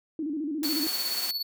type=tone with vibrato; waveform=sine; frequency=301.3 Hz; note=D4; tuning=44 cents sharp; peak=-28 dBFS; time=0.19-0.87 s; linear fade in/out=2 ms; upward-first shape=square; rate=14 Hz; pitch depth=100 cents each way
type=high-pass noise; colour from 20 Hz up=white; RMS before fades=-34 dBFS; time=0.63-1.31 s; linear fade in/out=2 ms; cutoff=230 Hz; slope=12 dB/octave
type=tone with tremolo; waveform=square; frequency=4435 Hz; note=C#8; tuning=in tune; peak=-27 dBFS; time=0.64-1.43 s; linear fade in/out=10 ms; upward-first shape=sine; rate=17 Hz; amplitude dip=60%
effects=none